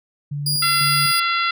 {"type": "tone with tremolo", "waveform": "sine", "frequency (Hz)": 144.5, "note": "D3", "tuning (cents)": -28, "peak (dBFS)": -23, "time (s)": [0.31, 1.12], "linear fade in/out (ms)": 10, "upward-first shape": "square", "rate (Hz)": 2, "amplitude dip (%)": 60}
{"type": "tone", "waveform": "sawtooth", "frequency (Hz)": 4852, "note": "D#8", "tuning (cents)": -44, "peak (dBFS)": -16, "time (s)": [0.46, 1.2], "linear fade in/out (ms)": 5}
{"type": "harmonic tone", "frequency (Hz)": 682, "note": "F5", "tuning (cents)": -41, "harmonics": [2, 3, 4, 5, 6, 7], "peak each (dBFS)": [-20, -24, -26, -28, -30, -31], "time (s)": [0.62, 1.51], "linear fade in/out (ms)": 5}
{"effects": []}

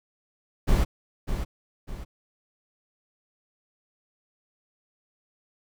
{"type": "noise with echo", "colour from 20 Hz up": "brown", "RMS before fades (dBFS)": -20, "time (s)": [0.67, 0.85], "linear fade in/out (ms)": 20, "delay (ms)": 600, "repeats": 2, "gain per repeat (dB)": -8, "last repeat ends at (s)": 2.05, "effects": []}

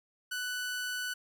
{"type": "tone", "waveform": "sawtooth", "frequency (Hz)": 1489, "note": "F#6", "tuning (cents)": 11, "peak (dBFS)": -30, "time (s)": [0.31, 1.14], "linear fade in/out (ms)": 10, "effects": []}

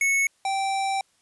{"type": "tone pair in turn", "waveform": "square", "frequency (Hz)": [2205, 779.6], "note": ["C#7", "G5"], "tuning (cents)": [-10, -10], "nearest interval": "octave + tritone", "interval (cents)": 1800, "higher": "first", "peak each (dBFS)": [-20, -24], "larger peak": "first", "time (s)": [[0.01, 0.27], [0.45, 1.01]], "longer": "second", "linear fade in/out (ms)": 2, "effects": ["white hiss -65 dBFS RMS until 1.21 s", "resampled to 24000 Hz"]}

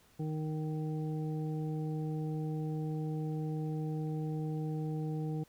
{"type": "harmonic tone", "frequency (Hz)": 155.2, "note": "D#3", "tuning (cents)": -4, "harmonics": [1, 2, 3, 5], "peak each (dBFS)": [-34, -41, -44, -50], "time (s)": [0.19, 5.44], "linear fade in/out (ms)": 10, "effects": ["pink hiss -65 dBFS RMS until 5.48 s"]}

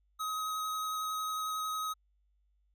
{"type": "tone with vibrato", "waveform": "square", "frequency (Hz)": 1266, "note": "D#6", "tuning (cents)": 30, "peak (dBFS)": -34, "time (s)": [0.19, 1.94], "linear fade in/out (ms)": 20, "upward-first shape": "triangle", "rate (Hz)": 11, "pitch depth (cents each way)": 11, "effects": ["added 50 Hz sine -69 dBFS peak until 2.74 s"]}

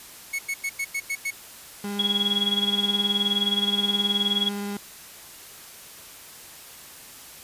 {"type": "tone bursts", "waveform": "45% pulse", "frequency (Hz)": 2206, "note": "C#7", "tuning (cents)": -9, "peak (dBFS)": -25, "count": 7, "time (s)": [0.33, 1.308], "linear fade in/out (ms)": 10, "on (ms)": 60, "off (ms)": 93}
{"type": "tone with vibrato", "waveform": "35% pulse", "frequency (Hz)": 202.7, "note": "G#3", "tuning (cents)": -42, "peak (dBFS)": -27, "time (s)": [1.84, 4.77], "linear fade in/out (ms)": 2, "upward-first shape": "sine", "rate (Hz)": 18, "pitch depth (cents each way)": 9}
{"type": "tone with tremolo", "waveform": "sine", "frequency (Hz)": 3328, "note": "G#7", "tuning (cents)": 3, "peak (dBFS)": -18, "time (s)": [1.99, 4.49], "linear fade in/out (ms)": 5, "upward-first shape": "sine", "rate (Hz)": 19, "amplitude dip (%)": 85}
{"effects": ["white hiss -44 dBFS RMS until 7.43 s", "resampled to 32000 Hz"]}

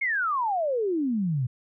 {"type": "exponential sweep", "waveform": "sine", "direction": "down", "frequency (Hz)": [2217, 118.1], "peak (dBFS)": -23, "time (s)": [0.01, 1.47], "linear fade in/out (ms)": 10, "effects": []}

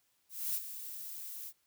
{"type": "noise with ADSR envelope", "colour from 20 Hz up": "violet", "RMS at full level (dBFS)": -33, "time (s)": [0.29, 1.53], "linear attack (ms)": 260, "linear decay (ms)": 45, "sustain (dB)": -11, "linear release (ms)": 57, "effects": ["white hiss -75 dBFS RMS until 1.66 s"]}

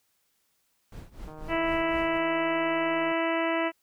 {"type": "noise with tremolo", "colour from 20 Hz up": "brown", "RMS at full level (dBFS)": -38, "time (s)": [0.92, 2.18], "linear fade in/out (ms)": 2, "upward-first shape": "triangle", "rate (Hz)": 4, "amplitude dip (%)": 95}
{"type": "click train", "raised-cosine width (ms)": 1, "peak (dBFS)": -32, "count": 286, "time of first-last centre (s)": [1.28, 3.119], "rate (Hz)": 155}
{"type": "harmonic tone", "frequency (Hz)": 329.6, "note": "E4", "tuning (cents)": 0, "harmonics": [1, 2, 3, 4, 5, 6, 7, 8, 9], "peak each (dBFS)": [-29, -29, -33, -36, -39, -34, -39, -38, -42], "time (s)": [1.48, 3.72], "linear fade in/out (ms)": 50}
{"effects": ["white hiss -72 dBFS RMS until 3.82 s"]}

